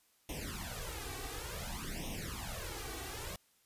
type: noise with flanger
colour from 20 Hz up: pink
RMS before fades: -42 dBFS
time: 0.29-3.36 s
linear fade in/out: 2 ms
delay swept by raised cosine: 0.33 to 2.63 ms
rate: 0.56 Hz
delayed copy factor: +0.95
effects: white hiss -71 dBFS RMS until 3.65 s + resampled to 32000 Hz